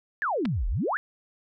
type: exponential two-way sweep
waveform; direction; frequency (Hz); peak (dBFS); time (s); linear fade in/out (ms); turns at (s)
sine; down then up; 1826 to 36 to 1826; -24; 0.22-0.97; 0; 0.68
type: clicks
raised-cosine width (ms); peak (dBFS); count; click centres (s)
0.3; -19; 2; 0.453 / 0.456
effects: none